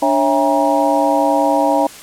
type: tone cluster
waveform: sine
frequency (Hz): 291.3 / 548 / 658 / 808 / 946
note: D4 / C#5 / E5 / G#5 / A#5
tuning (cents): -14 / -20 / -3 / -48 / +25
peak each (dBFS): -18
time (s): 0.02-1.87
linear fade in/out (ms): 5
effects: white hiss -36 dBFS RMS until 2.02 s + low-pass 11000 Hz 12 dB/octave